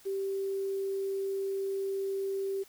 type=tone with quantisation; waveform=sine; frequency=390 Hz; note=G4; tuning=9 cents flat; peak=-30 dBFS; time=0.05-2.64 s; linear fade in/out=20 ms; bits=9; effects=white hiss -58 dBFS RMS until 2.68 s